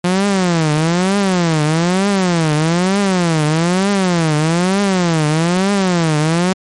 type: tone with vibrato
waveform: sawtooth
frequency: 174.3 Hz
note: F3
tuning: 3 cents flat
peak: -8 dBFS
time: 0.04-6.53 s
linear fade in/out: 5 ms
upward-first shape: triangle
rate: 1.1 Hz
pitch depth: 280 cents each way
effects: MP3 48 kbps